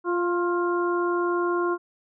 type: harmonic tone with a mistuned harmonic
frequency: 349.2 Hz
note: F4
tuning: in tune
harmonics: 1 / 2 / 3 / 4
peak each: -23 / -35 / -28 / -32 dBFS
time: 0.04-1.78 s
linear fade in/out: 50 ms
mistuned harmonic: 3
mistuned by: +26 cents
effects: none